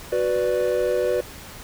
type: chord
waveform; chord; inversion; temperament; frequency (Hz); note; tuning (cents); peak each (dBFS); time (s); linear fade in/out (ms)
triangle; B minor; second; equal; 370 / 493.9 / 587.3; F#4 / B4 / D5; 0 / 0 / 0; -23 / -20 / -23; 0.12-1.21; 5
effects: pink hiss -40 dBFS RMS until 1.63 s